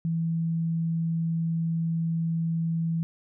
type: tone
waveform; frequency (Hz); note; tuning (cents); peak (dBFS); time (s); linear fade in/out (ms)
sine; 164.81; E3; 0; -24; 0.05-3.03; 0
effects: none